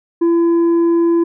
sine tone with tanh clipping, 337.6 Hz, E4, 41 cents sharp, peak -11 dBFS, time 0.21-1.24 s, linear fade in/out 10 ms, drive 4 dB, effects none

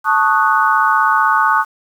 sine chord, D# half-diminished seventh, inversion second, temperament equal, 880 / 1108.7 / 1244.5 / 1480 Hz, A5 / C#6 / D#6 / F#6, 0 / 0 / 0 / 0 cents, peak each -16 dBFS, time 0.04-1.65 s, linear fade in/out 50 ms, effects 7-bit

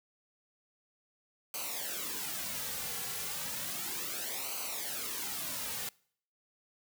white noise with flanger, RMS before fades -38 dBFS, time 1.54-5.89 s, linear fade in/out 2 ms, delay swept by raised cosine 0.56 to 3.26 ms, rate 0.33 Hz, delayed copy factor -0.75, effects noise-tail reverb RT60 0.6 s tail -25 dB re dry

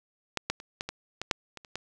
clicks, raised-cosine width 0.2 ms, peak -11 / -10 / -27 / -15 / -17 / -16 / -6 / -24 / -30 / -17 dBFS, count 10, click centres 0.373 / 0.5 / 0.601 / 0.809 / 0.89 / 1.216 / 1.312 / 1.573 / 1.648 / 1.756 s, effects none

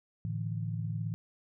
sine chord, A suspended fourth, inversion none, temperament just, 110 / 146.67 / 165 Hz, A2 / D3 / E3, 0 / -2 / +2 cents, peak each -34 / -40 / -37 dBFS, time 0.25-1.14 s, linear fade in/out 0 ms, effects none

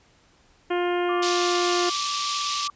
harmonic tone, 353.1 Hz, F4, 19 cents sharp, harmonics 1 / 2 / 3 / 4 / 5 / 6 / 7 / 8 / 9, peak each -23 / -29 / -33 / -35 / -37 / -39 / -40 / -41 / -42 dBFS, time 0.7-1.9 s, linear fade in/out 10 ms
sine tone, 1165 Hz, D6, 14 cents flat, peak -28 dBFS, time 1.09-2.7 s, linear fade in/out 2 ms
pink band-pass noise, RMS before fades -29 dBFS, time 1.22-2.68 s, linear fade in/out 10 ms, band 3000 to 6400 Hz, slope 24 dB/octave
effects pink hiss -59 dBFS RMS until 2.75 s + resampled to 16000 Hz

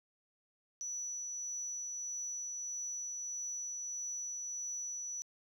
sine tone with tremolo, 5920 Hz, F#8, in tune, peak -36 dBFS, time 0.81-5.22 s, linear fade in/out 0 ms, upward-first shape triangle, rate 1.6 Hz, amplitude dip 25%, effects tanh soft clip ceiling -34 dBFS + 12-bit

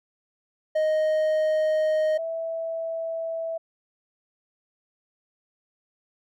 triangle / sine tone pair in turn, 622.3 / 656.3 Hz, D#5 / E5, 0 / -8 cents, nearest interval minor second, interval 92 cents, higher second, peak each -18 / -27 dBFS, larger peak first, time 0.75-2.18 / 2.18-3.58 s, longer first, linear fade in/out 10 ms, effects none

